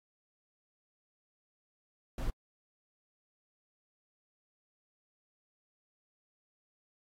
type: noise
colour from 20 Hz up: brown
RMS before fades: -33 dBFS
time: 2.18-2.3 s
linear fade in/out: 2 ms
effects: AAC 48 kbps